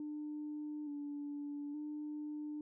sine tone with pitch steps, 299.6 / 289.4 / 299.4 Hz, D4 / D4 / D4, +35 / -25 / +33 cents, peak -39 dBFS, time 0-2.61 s, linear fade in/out 2 ms, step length 870 ms, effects tanh soft clip ceiling -36 dBFS

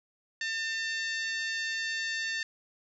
harmonic tone, 899 Hz, A5, 37 cents sharp, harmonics 2 / 3 / 4 / 5 / 6 / 7 / 8, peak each -32 / -40 / -41 / -40 / -47 / -47 / -50 dBFS, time 0.41-2.43 s, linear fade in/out 2 ms, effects none

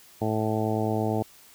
harmonic tone, 108.8 Hz, A2, 19 cents flat, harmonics 1 / 2 / 3 / 4 / 5 / 6 / 7 / 8, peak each -29 / -30 / -31 / -31 / -36 / -33 / -33 / -38 dBFS, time 0.21-1.23 s, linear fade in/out 10 ms, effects white hiss -53 dBFS RMS until 1.54 s

